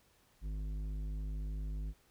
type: tone with tanh clipping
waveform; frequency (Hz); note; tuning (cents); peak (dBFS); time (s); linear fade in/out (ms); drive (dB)
sine; 51.5; G#1; -14; -38; 0.41-1.94; 50; 11
effects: pink hiss -69 dBFS RMS until 2.1 s